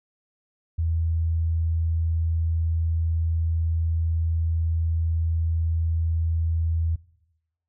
sine tone, 82 Hz, E2, 9 cents flat, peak -21 dBFS, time 0.78-6.96 s, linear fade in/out 10 ms, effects noise-tail reverb RT60 0.9 s tail -21 dB re dry

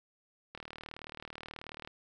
click train, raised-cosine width 0.3 ms, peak -27 dBFS, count 52, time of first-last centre 0.55-1.875 s, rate 38.5 Hz, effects none

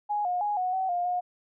sine tone with pitch steps, 831 / 718 / 829 / 734 / 757 / 706 / 718 Hz, G#5 / F5 / G#5 / F#5 / F#5 / F5 / F5, +1 / +48 / -3 / -14 / +39 / +19 / +48 cents, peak -25 dBFS, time 0.09-1.21 s, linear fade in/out 20 ms, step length 160 ms, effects none

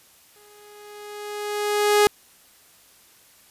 sawtooth tone with exponential growth, 415.5 Hz, G#4, 1 cent sharp, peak -9 dBFS, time 0.36-2.07 s, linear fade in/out 0 ms, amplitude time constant 370 ms, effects white hiss -54 dBFS RMS until 3.5 s + resampled to 32000 Hz

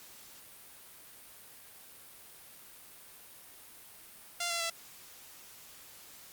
5% pulse tone with pitch steps, 694 / 681.3 / 668.8 Hz, F5 / F5 / E5, -11 / -43 / +25 cents, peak -20 dBFS, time 4.4-4.7 s, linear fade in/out 5 ms, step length 100 ms, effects white hiss -53 dBFS RMS until 6.32 s + Opus 48 kbps

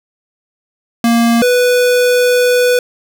square tone pair in turn, 233.1 / 493.9 Hz, A#3 / B4, 0 / 0 cents, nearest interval octave + minor second, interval 1300 cents, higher second, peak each -9 dBFS, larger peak neither, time 1.04-1.42 / 1.42-2.79 s, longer second, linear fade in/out 2 ms, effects none

